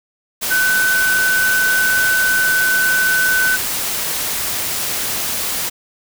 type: tone in noise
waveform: sine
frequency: 1510 Hz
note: F#6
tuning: 35 cents sharp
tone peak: -13 dBFS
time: 0.5-3.57 s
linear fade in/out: 20 ms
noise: white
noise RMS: -21 dBFS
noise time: 0.41-5.7 s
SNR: +5 dB
effects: none